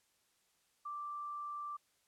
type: tone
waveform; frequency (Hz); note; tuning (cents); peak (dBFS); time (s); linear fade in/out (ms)
sine; 1174.7; D6; 0; -40; 0.85-1.77; 10
effects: white hiss -75 dBFS RMS until 2.07 s + low-pass 11000 Hz 12 dB/octave